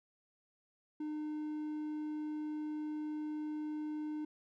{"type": "tone", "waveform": "triangle", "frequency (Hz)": 303.9, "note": "D#4", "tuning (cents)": -41, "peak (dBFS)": -35, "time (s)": [1, 4.25], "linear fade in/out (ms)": 5, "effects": []}